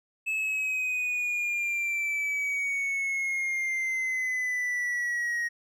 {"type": "exponential sweep", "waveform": "triangle", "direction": "down", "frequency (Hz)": [2608, 1879], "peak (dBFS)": -25, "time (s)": [0.26, 5.49], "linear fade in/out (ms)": 20, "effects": []}